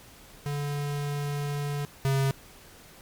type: tone pair in turn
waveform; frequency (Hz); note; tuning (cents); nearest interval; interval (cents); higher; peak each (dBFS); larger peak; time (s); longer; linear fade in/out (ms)
square; 144.4 / 135.91; D3 / C#3; -29 / -34; minor second; 105; first; -29 / -23; second; 0.46-1.85 / 2.05-2.31; first; 0
effects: pink hiss -51 dBFS RMS until 3.01 s + MP3 96 kbps